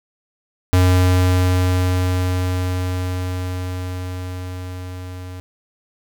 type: tone with level ramp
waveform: square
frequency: 91.2 Hz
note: F#2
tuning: 24 cents flat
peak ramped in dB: -11 to -31 dBFS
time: 0.73-5.4 s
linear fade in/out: 0 ms
effects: none